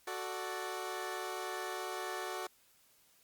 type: chord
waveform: 15% pulse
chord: D major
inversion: first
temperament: equal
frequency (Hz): 370 / 440 / 587.3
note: F#4 / A4 / D5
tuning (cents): 0 / 0 / 0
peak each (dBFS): -34 / -37 / -39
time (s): 0.07-2.47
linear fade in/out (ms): 5
effects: white hiss -67 dBFS RMS until 3.23 s + Opus 48 kbps